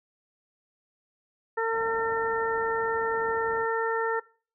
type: harmonic tone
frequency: 452.8 Hz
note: A4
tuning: 50 cents sharp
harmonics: 1 / 2 / 3 / 4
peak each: -27 / -30 / -32 / -33 dBFS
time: 1.57-4.2 s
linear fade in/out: 10 ms
type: low-pass noise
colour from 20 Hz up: white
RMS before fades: -46 dBFS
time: 1.71-3.67 s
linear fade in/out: 50 ms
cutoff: 840 Hz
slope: 48 dB/octave
effects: noise-tail reverb RT60 0.4 s tail -21 dB re dry